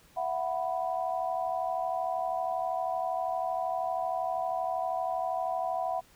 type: chord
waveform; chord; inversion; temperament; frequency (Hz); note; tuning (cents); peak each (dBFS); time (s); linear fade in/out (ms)
sine; E suspended second; none; equal with one note detuned; 667.3 / 740 / 987.8; E5 / F#5 / B5; +21 / 0 / 0; -33 / -31 / -37; 0.16-6.01; 20
effects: pink hiss -60 dBFS RMS until 6.15 s